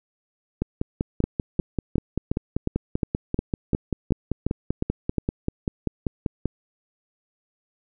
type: two click trains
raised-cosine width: 3 ms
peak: -9 / -10 dBFS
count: 12 / 31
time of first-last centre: 1.24-5.183 / 0.62-6.457 s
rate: 2.79 / 5.14 Hz
effects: none